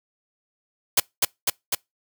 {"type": "noise with echo", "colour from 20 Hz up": "white", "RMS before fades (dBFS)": -17, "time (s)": [0.97, 1], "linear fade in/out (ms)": 5, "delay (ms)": 250, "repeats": 3, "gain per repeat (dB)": -2, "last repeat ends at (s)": 1.75, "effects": ["noise-tail reverb RT60 0.2 s tail -26 dB re dry", "high-pass 100 Hz 12 dB/octave"]}